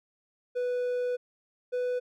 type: tone pair in turn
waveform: triangle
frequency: 493.9 / 496.2 Hz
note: B4 / B4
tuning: 0 / +8 cents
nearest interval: unison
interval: 8 cents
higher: second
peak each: -25 dBFS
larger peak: neither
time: 0.55-1.17 / 1.72-2 s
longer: first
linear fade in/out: 20 ms
effects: none